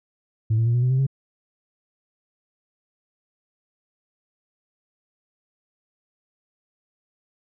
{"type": "tone with pitch steps", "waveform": "sine", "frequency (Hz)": [110, 113.88, 117.9, 122.05, 126.36, 130.81, 135.43], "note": ["A2", "A#2", "A#2", "B2", "B2", "C3", "C#3"], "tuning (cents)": [0, -40, 20, -20, 40, 0, -40], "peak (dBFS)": -15, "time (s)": [0.5, 1.067], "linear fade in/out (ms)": 10, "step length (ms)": 81, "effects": ["tanh soft clip ceiling -15 dBFS"]}